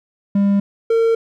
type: tone pair in turn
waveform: triangle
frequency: 200 / 455.8 Hz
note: G3 / A#4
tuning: +35 / -39 cents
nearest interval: octave + major second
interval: 1426 cents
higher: second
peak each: -10 dBFS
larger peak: neither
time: 0.35-0.6 / 0.9-1.15 s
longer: neither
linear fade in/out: 5 ms
effects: none